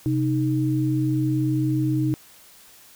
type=tone pair together; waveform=sine; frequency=130.55 / 310.5 Hz; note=C3 / D#4; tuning=-3 / -3 cents; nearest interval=octave + minor third; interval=1500 cents; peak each=-22 dBFS; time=0.06-2.14 s; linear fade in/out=0 ms; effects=white hiss -50 dBFS RMS until 2.95 s